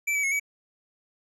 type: tone with pitch steps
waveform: square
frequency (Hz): 2326 / 2284 / 2178 / 2275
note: D7 / D7 / C#7 / C#7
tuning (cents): -17 / -49 / -31 / +44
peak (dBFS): -24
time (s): 0.07-0.398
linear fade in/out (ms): 10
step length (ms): 82
effects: low-pass 11000 Hz 12 dB/octave